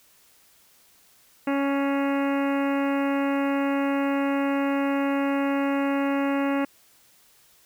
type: harmonic tone with a mistuned harmonic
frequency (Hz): 278.3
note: C#4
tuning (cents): +7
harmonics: 1 / 2 / 3 / 4 / 5 / 6 / 7 / 8 / 9 / 10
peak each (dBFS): -23 / -29 / -33 / -35 / -37 / -39 / -40 / -41 / -42 / -43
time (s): 1.47-6.65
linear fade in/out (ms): 5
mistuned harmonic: 8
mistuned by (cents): -42
effects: white hiss -58 dBFS RMS until 7.65 s